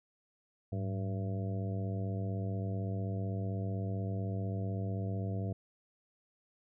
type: harmonic tone with a mistuned harmonic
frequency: 95.8 Hz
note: G2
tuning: 39 cents flat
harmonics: 1 / 2 / 3 / 4 / 5 / 6 / 7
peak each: -34 / -40 / -46 / -48 / -47 / -52 / -47 dBFS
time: 0.72-5.53 s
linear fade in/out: 5 ms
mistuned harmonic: 1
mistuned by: +120 cents
effects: none